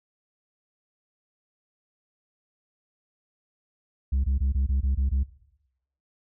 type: tone bursts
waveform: sine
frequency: 67.1 Hz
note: C2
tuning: 44 cents sharp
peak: -18 dBFS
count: 8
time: 4.12-5.234 s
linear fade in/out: 10 ms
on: 120 ms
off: 22 ms
effects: noise-tail reverb RT60 0.8 s tail -17 dB re dry + tanh soft clip ceiling -20 dBFS